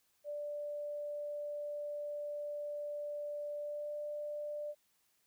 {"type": "tone with pitch glide", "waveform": "sine", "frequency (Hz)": [587.3, 592.1], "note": ["D5", "D5"], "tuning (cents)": [0, 14], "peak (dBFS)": -38, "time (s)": [0.24, 4.75], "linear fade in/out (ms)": 50, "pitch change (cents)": 14, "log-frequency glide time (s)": [3.57, 3.93], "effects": ["white hiss -75 dBFS RMS until 5.26 s"]}